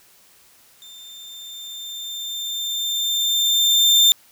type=tone with level ramp; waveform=35% pulse; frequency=3588 Hz; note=A7; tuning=33 cents sharp; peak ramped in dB=-38 to -8 dBFS; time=0.82-4.12 s; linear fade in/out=0 ms; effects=white hiss -53 dBFS RMS until 4.31 s